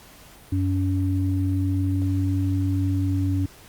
sine tone pair together, 94.4 / 282.9 Hz, F#2 / C#4, +35 / +35 cents, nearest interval octave + perfect fifth, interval 1900 cents, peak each -21 / -25 dBFS, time 0.52-3.46 s, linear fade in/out 5 ms, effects pink hiss -48 dBFS RMS until 3.68 s + Opus 48 kbps

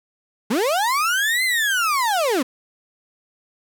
35% pulse linear two-way sweep, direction up then down, 190 to 2093 to 234.6 Hz, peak -16 dBFS, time 0.5-2.43 s, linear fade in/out 10 ms, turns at 1.44 s, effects none

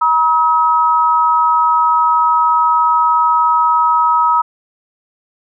sine tone pair together, 956.7 / 1277 Hz, A#5 / D#6, +45 / +45 cents, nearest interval perfect fourth, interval 500 cents, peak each -12 dBFS, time 0.01-4.42 s, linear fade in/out 10 ms, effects none

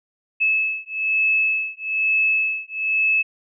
sine beating tone pair, 2600 / 2601.1 Hz, E7 / E7, -24 / -24 cents, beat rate 1.1 Hz, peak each -21 dBFS, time 0.4-3.23 s, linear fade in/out 20 ms, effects none

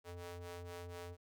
sawtooth ring-modulated tone, 174.61 Hz, F3, in tune, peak -39 dBFS, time 0.04-1.17 s, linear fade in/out 50 ms, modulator 264 Hz, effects none

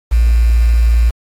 sine tone with quantisation, 57.6 Hz, A#1, 20 cents flat, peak -7 dBFS, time 0.11-1.11 s, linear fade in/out 20 ms, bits 5, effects AAC 64 kbps

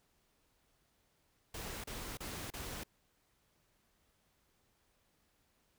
pink noise bursts, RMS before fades -44 dBFS, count 4, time 1.54-2.836 s, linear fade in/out 5 ms, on 300 ms, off 32 ms, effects pink hiss -75 dBFS RMS until 5.78 s

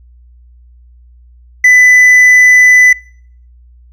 sine tone with hard clipping, 1997 Hz, B6, 19 cents sharp, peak -3 dBFS, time 1.64-2.93 s, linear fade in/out 5 ms, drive 3 dB, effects noise-tail reverb RT60 0.6 s tail -25 dB re dry + added 60 Hz sine -38 dBFS peak until 3.92 s

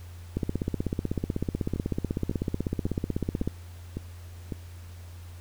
two click trains, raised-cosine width 3 ms, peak -14 / -19 dBFS, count 51 / 6, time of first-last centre 0.37-3.476 / 1.76-4.522 s, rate 16.1 / 1.81 Hz, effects added 87 Hz sine -41 dBFS peak until 5.4 s + pink hiss -54 dBFS RMS until 5.4 s

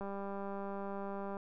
click train, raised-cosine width 1 ms, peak -29 dBFS, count 270, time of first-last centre 0.01-1.369 s, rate 198 Hz, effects none

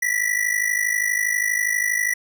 square ring-modulated tone, 1956 Hz, B6, 17 cents flat, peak -17 dBFS, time 0.02-2.14 s, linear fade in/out 5 ms, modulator 26.2 Hz, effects none

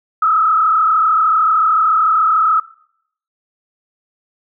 sine tone with frequency modulation, 1288 Hz, E6, 41 cents flat, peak -10 dBFS, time 0.22-2.6 s, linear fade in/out 5 ms, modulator 33.5 Hz, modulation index 1.4, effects noise-tail reverb RT60 0.7 s tail -21 dB re dry

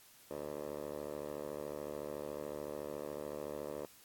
10% pulse tone with band-pass filter, 73.8 Hz, D2, 9 cents sharp, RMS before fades -43 dBFS, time 0.31-3.85 s, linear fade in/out 0 ms, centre 580 Hz, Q 3.3, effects white hiss -61 dBFS RMS until 4.04 s + AAC 64 kbps

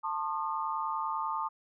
sine tone cluster, 889 / 1069 / 1219 Hz, A5 / C6 / D#6, +18 / +37 / -36 cents, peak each -34 / -36 / -35 dBFS, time 0.03-1.49 s, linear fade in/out 20 ms, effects none

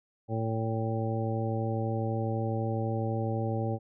harmonic tone, 112 Hz, A2, 31 cents sharp, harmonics 1 / 2 / 3 / 4 / 5 / 7, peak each -30 / -36 / -37 / -38 / -37 / -38 dBFS, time 0.28-3.79 s, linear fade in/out 50 ms, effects none

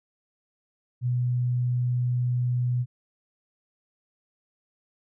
sine tone, 123.47 Hz, B2, in tune, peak -22 dBFS, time 1.01-2.86 s, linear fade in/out 50 ms, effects none

